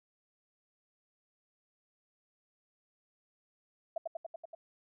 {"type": "tone with echo", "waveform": "sine", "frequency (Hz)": 659.3, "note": "E5", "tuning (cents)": 0, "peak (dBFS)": -31, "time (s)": [3.96, 3.98], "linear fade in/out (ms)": 5, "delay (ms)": 95, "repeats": 6, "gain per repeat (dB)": -2, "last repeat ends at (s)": 4.55, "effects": []}